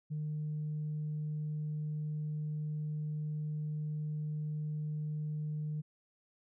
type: tone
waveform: sine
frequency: 151.8 Hz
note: D#3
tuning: 42 cents flat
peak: -33 dBFS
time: 0.1-5.82 s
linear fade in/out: 20 ms
effects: tanh soft clip ceiling -31 dBFS